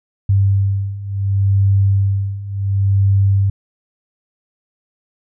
sine beating tone pair, 98 / 98.7 Hz, G2 / G2, 0 / +12 cents, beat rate 0.7 Hz, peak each -17 / -14 dBFS, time 0.29-3.5 s, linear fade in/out 5 ms, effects none

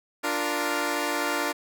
10% pulse chord, Bb major, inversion first, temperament equal, 293.7 / 349.2 / 466.2 Hz, D4 / F4 / Bb4, 0 / 0 / 0 cents, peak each -20 / -22 / -23 dBFS, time 0.23-1.53 s, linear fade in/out 20 ms, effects none

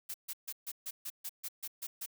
blue noise bursts, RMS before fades -40 dBFS, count 11, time 0.09-2.062 s, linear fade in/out 10 ms, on 52 ms, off 140 ms, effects none

